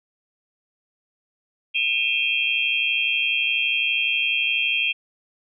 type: tone cluster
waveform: sine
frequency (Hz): 2441 / 2553 / 2698 / 3220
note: D#7 / D#7 / E7 / G7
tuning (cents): -34 / +44 / +40 / +46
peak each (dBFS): -25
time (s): 1.74-4.93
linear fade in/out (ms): 20
effects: none